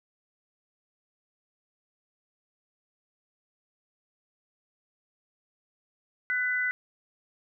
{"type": "tone pair together", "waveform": "sine", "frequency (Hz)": [1488.6, 2000], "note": ["F#6", "B6"], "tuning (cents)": [10, 21], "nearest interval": "perfect fourth", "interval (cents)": 511, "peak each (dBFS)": -28, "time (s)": [6.3, 6.71], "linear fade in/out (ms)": 0, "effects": []}